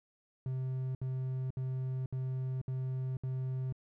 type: tone bursts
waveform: triangle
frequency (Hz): 130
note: C3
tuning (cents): -11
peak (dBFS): -31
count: 6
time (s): 0.46-3.725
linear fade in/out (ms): 2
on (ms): 490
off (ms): 65
effects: none